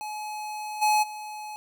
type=tone with level steps; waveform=square; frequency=849 Hz; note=G#5; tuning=38 cents sharp; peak=-33 / -20 / -36 dBFS; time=0.01-1.56 s; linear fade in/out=0 ms; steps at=0.81 / 1.02 s; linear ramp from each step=20 ms; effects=none